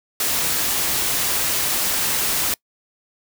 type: noise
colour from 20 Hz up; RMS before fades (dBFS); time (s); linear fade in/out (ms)
white; -21; 0.2-2.54; 2
effects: noise-tail reverb RT60 0.1 s tail -25 dB re dry